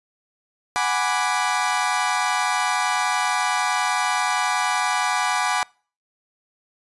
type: chord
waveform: 30% pulse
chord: G# half-diminished seventh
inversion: third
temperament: equal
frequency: 740 / 830.6 / 987.8 / 1174.7 Hz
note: F#5 / G#5 / B5 / D6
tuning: 0 / 0 / 0 / 0 cents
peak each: -23 dBFS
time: 0.76-5.63 s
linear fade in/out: 0 ms
effects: noise-tail reverb RT60 0.4 s tail -25 dB re dry + resampled to 24000 Hz